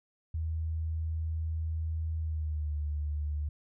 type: tone with pitch glide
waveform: sine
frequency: 80.1 to 74.31 Hz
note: E2 to D2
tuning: -49 to +21 cents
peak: -30 dBFS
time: 0.34-3.49 s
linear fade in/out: 5 ms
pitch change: -130 cents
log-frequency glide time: 2.18-2.77 s
effects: none